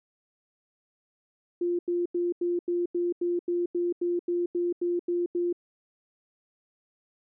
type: tone bursts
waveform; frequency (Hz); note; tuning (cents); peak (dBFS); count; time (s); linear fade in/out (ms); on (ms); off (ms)
sine; 349.2; F4; 0; -24; 15; 1.61-5.528; 5; 180; 87
effects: none